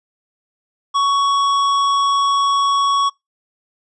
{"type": "tone with hard clipping", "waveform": "triangle", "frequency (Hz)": 1117, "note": "C#6", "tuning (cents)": 13, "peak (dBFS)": -15, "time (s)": [0.94, 3.1], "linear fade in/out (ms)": 20, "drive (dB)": 14, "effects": ["noise-tail reverb RT60 0.2 s tail -26 dB re dry", "resampled to 24000 Hz"]}